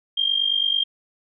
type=tone with amplitude modulation; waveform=sine; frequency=3200 Hz; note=G7; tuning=35 cents sharp; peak=-15 dBFS; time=0.17-0.84 s; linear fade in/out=10 ms; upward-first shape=sine; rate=49.1 Hz; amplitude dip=80%; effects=none